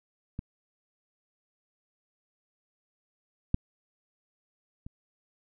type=clicks; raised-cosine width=5 ms; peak=-22 / -11 / -29 dBFS; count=3; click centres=0.391 / 3.544 / 4.865 s; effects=none